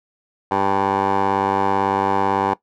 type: tone with band-pass filter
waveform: 15% pulse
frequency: 98 Hz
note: G2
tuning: in tune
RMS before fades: -19 dBFS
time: 0.51-2.54 s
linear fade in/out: 5 ms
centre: 770 Hz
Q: 3.2
effects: noise-tail reverb RT60 0.1 s tail -18 dB re dry